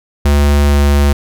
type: tone with pitch glide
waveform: square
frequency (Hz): 72 to 71.42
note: D2 to D2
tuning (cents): -34 to -48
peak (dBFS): -8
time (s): 0.25-1.13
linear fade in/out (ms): 5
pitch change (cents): -14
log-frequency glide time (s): 0.67-0.75
effects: none